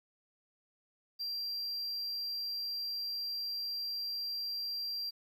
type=tone; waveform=triangle; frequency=4734 Hz; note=D8; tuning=13 cents sharp; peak=-34 dBFS; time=1.19-5.11 s; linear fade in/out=20 ms; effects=11-bit